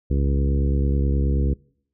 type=harmonic tone with a mistuned harmonic; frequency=69.3 Hz; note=C#2; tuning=in tune; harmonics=1 / 2 / 3 / 4 / 5 / 6 / 7; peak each=-19 / -25 / -29 / -31 / -33 / -35 / -36 dBFS; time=0.1-1.54 s; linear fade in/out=10 ms; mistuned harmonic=1; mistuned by=-30 cents; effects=noise-tail reverb RT60 0.6 s tail -24 dB re dry